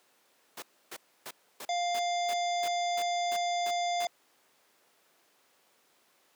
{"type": "noise bursts", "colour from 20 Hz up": "pink", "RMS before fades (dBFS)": -40, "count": 11, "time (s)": [0.57, 4.053], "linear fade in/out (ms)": 5, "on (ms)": 53, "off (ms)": 290}
{"type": "harmonic tone", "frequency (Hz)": 700, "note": "F5", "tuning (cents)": 4, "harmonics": [1, 3, 5, 7, 9, 10], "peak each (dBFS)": [-28, -40, -39, -44, -47, -47], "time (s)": [1.69, 4.07], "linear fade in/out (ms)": 2}
{"effects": ["pink hiss -66 dBFS RMS until 6.35 s", "high-pass 400 Hz 12 dB/octave"]}